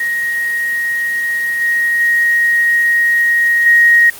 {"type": "tone with level steps", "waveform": "sine", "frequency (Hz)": 1879, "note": "A#6", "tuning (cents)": 13, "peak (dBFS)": [-14, -11, -9, -5], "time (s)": [0, 4.1], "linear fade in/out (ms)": 5, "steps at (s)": [1.61, 2, 3.66], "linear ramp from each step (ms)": 2, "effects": ["white hiss -32 dBFS RMS until 4.19 s", "Opus 32 kbps"]}